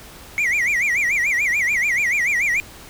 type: tone with vibrato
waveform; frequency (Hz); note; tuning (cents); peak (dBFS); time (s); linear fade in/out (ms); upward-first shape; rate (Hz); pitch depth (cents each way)
triangle; 2139; C7; +38; -15; 0.38-2.6; 0; sine; 6.9; 220
effects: pink hiss -41 dBFS RMS until 2.89 s